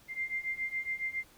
sine beating tone pair, 2093 / 2100.2 Hz, C7 / C7, 0 / +6 cents, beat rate 7.2 Hz, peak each -37 / -35 dBFS, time 0.08-1.24 s, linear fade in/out 50 ms, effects pink hiss -60 dBFS RMS until 1.37 s

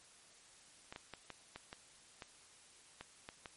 clicks, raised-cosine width 0.3 ms, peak -30 dBFS, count 10, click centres 0.925 / 0.961 / 1.137 / 1.303 / 1.56 / 1.729 / 2.222 / 3.01 / 3.289 / 3.458 s, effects white hiss -62 dBFS RMS until 3.56 s + MP3 48 kbps

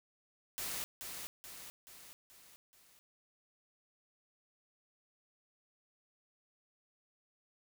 white noise with echo, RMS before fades -40 dBFS, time 0.58-0.84 s, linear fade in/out 0 ms, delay 430 ms, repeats 5, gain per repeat -5 dB, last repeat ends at 2.99 s, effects none

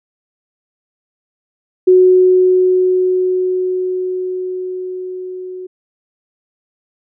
sine tone with level ramp, 368.4 Hz, F#4, 7 cents flat, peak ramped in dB -4 to -25 dBFS, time 1.87-5.67 s, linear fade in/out 10 ms, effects none

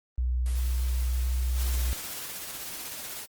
sine tone with pitch glide, 61.74 to 62.53 Hz, B1 to B1, 0 to +22 cents, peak -24 dBFS, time 0.18-1.93 s, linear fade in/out 0 ms, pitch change +22 cents, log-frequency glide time 0.31-1.45 s
white noise, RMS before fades -43 dBFS, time 0.46-2.23 s, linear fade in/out 0 ms
white noise with tremolo, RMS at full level -37 dBFS, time 1.54-3.27 s, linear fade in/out 50 ms, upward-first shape square, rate 16 Hz, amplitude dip 25%
effects Opus 32 kbps

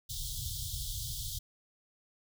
pink band-stop noise, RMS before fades -38 dBFS, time 0.09-1.39 s, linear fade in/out 10 ms, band 140 to 3200 Hz, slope 96 dB/octave, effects none

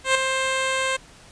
10% pulse tone with ADSR envelope, 527 Hz, C5, 12 cents sharp, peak -6 dBFS, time 0.04-0.97 s, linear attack 110 ms, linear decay 5 ms, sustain -7 dB, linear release 12 ms, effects pink hiss -48 dBFS RMS until 1.31 s + resampled to 22050 Hz

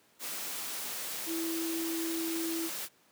sine tone in noise, 329.6 Hz, E4, in tune, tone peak -32 dBFS, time 1.26-2.7 s, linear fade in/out 50 ms, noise white, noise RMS -38 dBFS, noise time 0.19-2.89 s, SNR +3 dB, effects pink hiss -65 dBFS RMS until 3.11 s + high-pass 200 Hz 12 dB/octave

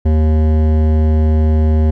triangle tone with hard clipping, 77.78 Hz, D#2, in tune, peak -11 dBFS, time 0.05-1.91 s, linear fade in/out 10 ms, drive 18 dB, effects none

